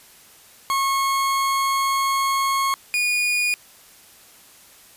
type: tone pair in turn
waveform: 40% pulse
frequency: 1091 / 2449 Hz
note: C#6 / D#7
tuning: -28 / -28 cents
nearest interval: octave + major second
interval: 1400 cents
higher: second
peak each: -18 / -18 dBFS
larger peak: neither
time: 0.7-2.74 / 2.94-3.54 s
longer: first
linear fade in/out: 0 ms
effects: white hiss -49 dBFS RMS until 4.96 s + resampled to 32000 Hz